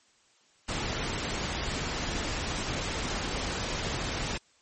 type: noise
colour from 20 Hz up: pink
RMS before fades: -32 dBFS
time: 0.68-4.38 s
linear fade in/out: 10 ms
effects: white hiss -64 dBFS RMS until 4.61 s + MP3 32 kbps